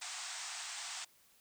white band-pass noise, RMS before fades -44 dBFS, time 0.01-1.05 s, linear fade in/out 10 ms, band 670 to 8700 Hz, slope 96 dB/octave, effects white hiss -67 dBFS RMS until 1.4 s

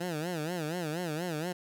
15% pulse tone with vibrato, 165 Hz, E3, 2 cents sharp, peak -26 dBFS, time 0-1.53 s, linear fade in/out 10 ms, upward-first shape sine, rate 4.2 Hz, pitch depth 170 cents each way, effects none

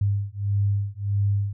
sine beating tone pair, 100 / 101.6 Hz, G2 / G#2, +35 / -38 cents, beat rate 1.6 Hz, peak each -24 / -24 dBFS, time 0.01-1.53 s, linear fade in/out 5 ms, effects none

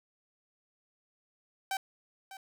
sawtooth tone with echo, 773 Hz, G5, 24 cents flat, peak -27 dBFS, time 1.71-1.77 s, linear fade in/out 2 ms, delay 600 ms, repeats 1, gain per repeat -14 dB, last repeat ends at 2.37 s, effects none

